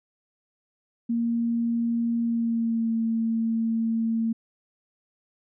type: tone with pitch glide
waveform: sine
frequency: 233.1 to 226.5 Hz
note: A#3 to A#3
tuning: 0 to -50 cents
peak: -22 dBFS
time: 1.09-4.33 s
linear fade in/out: 10 ms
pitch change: -50 cents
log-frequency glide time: 2.21-2.95 s
effects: none